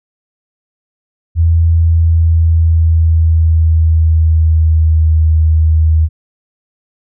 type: tone with pitch glide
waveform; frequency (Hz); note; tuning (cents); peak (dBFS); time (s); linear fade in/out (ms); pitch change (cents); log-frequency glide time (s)
sine; 82.8 to 79.24; E2 to D#2; +8 to +32; -6; 1.35-6.09; 50; -76; 1.67-5.17
effects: none